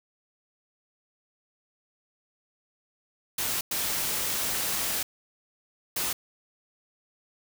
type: noise bursts at uneven times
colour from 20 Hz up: white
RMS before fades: -29 dBFS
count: 3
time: 3.38-3.61 / 3.71-5.03 / 5.96-6.13 s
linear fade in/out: 5 ms
effects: none